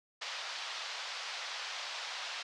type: band-pass noise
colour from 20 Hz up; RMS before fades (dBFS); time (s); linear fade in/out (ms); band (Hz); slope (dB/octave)
white; -41; 0.21-2.43; 10; 640 to 5100; 24
effects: low-pass 8000 Hz 12 dB/octave